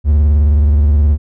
triangle tone with vibrato, 73.42 Hz, D2, in tune, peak -5 dBFS, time 0.04-1.18 s, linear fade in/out 50 ms, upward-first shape sine, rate 19 Hz, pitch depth 110 cents each way, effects none

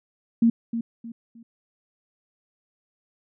sine tone with echo, 230.9 Hz, A#3, 16 cents flat, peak -14 dBFS, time 0.42-0.5 s, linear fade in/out 5 ms, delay 310 ms, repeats 3, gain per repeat -10 dB, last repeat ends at 1.43 s, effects none

